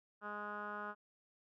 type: tone with low-pass filter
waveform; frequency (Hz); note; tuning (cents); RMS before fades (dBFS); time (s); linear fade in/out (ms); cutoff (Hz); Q
10% pulse; 207.7; G#3; 0; -44; 0.21-0.95; 50; 1400; 5.6
effects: none